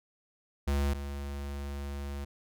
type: tone pair in turn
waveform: square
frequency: 70.5 / 70.5 Hz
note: C#2 / C#2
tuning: +30 / +30 cents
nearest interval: unison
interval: 0 cents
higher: neither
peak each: -27 / -36 dBFS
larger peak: first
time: 0.67-0.94 / 0.94-2.25 s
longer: second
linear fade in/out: 10 ms
effects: none